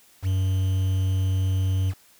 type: tone with quantisation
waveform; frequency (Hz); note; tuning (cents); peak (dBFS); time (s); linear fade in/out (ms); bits
triangle; 94.3; F#2; +33; -18; 0.22-1.94; 50; 7
effects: white hiss -56 dBFS RMS until 2.19 s